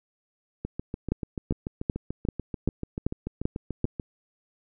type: two click trains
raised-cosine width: 3 ms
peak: -11 / -18 dBFS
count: 8 / 24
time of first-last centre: 1.12-3.844 / 0.65-3.998 s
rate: 2.57 / 6.87 Hz
effects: none